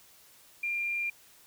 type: tone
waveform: sine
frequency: 2392 Hz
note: D7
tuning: 31 cents sharp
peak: -29 dBFS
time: 0.63-1.1 s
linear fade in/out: 5 ms
effects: white hiss -58 dBFS RMS until 1.46 s